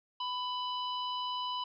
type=harmonic tone; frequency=996 Hz; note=B5; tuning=14 cents sharp; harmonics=1 / 3 / 4 / 5; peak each=-35 / -38 / -47 / -50 dBFS; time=0.2-1.64 s; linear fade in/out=5 ms; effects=none